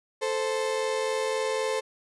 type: tone pair together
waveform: 35% pulse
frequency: 439.5 / 523.3 Hz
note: A4 / C5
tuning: -2 / 0 cents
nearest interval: minor third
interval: 302 cents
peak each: -27 dBFS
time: 0.21-1.81 s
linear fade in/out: 20 ms
effects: resampled to 24000 Hz